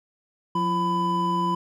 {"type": "tone cluster", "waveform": "triangle", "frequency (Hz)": [177.4, 339.9, 999], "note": ["F3", "F4", "B5"], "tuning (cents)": [27, -47, 20], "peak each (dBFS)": [-25, -29, -21], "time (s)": [0.55, 1.55], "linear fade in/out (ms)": 5, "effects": []}